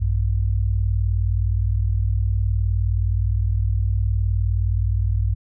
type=tone pair together; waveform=sine; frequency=57.8 / 97.2 Hz; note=A#1 / G2; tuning=-14 / -14 cents; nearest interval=major sixth; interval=900 cents; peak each=-20 dBFS; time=0-5.35 s; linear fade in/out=20 ms; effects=none